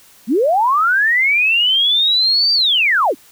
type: linear two-way sweep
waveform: sine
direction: up then down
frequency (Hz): 191.2 to 4699 to 213.9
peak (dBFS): -11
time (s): 0.27-3.15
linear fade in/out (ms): 50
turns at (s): 2.53
effects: white hiss -47 dBFS RMS until 3.31 s